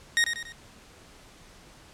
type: tone with echo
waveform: sawtooth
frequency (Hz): 1864.7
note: A#6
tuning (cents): 0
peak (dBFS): -16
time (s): 0.17-0.24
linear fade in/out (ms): 0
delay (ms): 94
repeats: 3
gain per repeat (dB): -7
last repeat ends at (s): 0.522
effects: pink hiss -52 dBFS RMS until 1.93 s + low-pass 9000 Hz 12 dB/octave